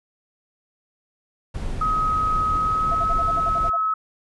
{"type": "noise", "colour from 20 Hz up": "brown", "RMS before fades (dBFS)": -28, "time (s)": [1.54, 3.7], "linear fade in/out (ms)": 10}
{"type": "tone with pitch glide", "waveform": "sine", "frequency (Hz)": [1268, 1287.9], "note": ["D#6", "E6"], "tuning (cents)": [32, -41], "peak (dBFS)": -19, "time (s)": [1.81, 3.94], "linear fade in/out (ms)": 5, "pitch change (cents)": 27, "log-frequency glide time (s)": [2.56, 3.13]}
{"type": "tone bursts", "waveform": "sine", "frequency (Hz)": 680, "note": "F5", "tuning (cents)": -46, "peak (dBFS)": -27, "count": 10, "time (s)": [2.91, 3.77], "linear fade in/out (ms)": 10, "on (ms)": 41, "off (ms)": 50}
{"effects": ["resampled to 24000 Hz"]}